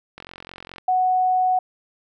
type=click train; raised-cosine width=0.3 ms; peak=-21 dBFS; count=28; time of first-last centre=0.18-0.783 s; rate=44.8 Hz
type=tone; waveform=sine; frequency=740 Hz; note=F#5; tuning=in tune; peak=-16 dBFS; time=0.88-1.59 s; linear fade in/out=5 ms
effects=none